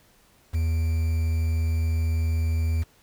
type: tone with quantisation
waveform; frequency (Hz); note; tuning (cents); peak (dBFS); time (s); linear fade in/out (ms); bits
triangle; 81.2; E2; -26; -19; 0.53-2.84; 20; 7
effects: pink hiss -59 dBFS RMS until 3.02 s